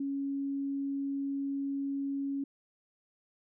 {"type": "tone", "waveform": "sine", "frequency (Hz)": 277.2, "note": "C#4", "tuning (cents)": 0, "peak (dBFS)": -31, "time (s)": [0, 2.44], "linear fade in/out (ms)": 5, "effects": []}